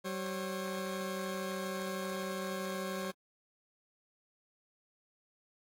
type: tone pair together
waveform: 20% pulse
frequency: 190.92 / 540 Hz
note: G3 / C#5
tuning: -45 / -45 cents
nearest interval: octave + tritone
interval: 1800 cents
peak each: -33 / -35 dBFS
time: 0.04-3.12 s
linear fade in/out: 20 ms
effects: AAC 64 kbps